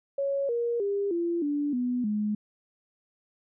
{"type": "tone with pitch steps", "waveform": "sine", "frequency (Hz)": [555, 472.1, 401.6, 341.6, 290.6, 247.2, 210.3], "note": ["C#5", "A#4", "G4", "F4", "D4", "B3", "G#3"], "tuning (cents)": [2, 22, 42, -38, -18, 2, 22], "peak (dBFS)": -25, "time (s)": [0.18, 2.35], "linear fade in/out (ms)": 5, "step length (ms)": 310, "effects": []}